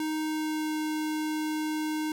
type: tone with pitch glide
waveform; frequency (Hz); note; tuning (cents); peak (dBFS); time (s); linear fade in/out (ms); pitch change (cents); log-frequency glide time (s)
square; 311.1 to 308.8; D#4 to D#4; 0 to -13; -29; 0-2.12; 2; -13; 0.19-0.79
effects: none